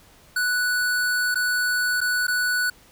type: tone with dropouts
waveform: square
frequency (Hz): 1480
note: F#6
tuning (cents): 0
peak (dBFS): -21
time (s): 0.36-2.7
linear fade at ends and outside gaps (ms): 5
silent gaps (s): 1.345-1.355 / 2.006-2.013 / 2.269-2.28
effects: pink hiss -53 dBFS RMS until 2.91 s